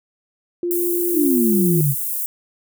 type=tone; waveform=sine; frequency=349.2 Hz; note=F4; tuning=in tune; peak=-19 dBFS; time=0.63-1.81 s; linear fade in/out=2 ms
type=high-pass noise; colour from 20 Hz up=white; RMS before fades=-24 dBFS; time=0.71-2.26 s; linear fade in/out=0 ms; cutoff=9900 Hz; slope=24 dB/octave
type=exponential sweep; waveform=sine; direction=down; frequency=324.5 to 132.6 Hz; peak=-15 dBFS; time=1.13-1.95 s; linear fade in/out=50 ms
effects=none